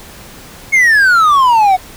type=exponential sweep; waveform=triangle; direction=down; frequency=2200 to 729 Hz; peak=-4 dBFS; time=0.72-1.77 s; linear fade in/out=20 ms; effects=pink hiss -35 dBFS RMS until 1.96 s